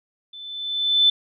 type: tone with level ramp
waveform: sine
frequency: 3520 Hz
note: A7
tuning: in tune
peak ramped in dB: -37 to -11 dBFS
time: 0.33-1.1 s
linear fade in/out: 5 ms
effects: none